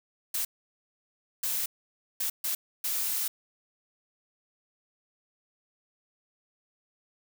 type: noise bursts at uneven times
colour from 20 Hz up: blue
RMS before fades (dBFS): -30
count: 5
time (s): 0.34-0.45 / 1.43-1.66 / 2.2-2.3 / 2.44-2.55 / 2.84-3.28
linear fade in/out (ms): 5
effects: none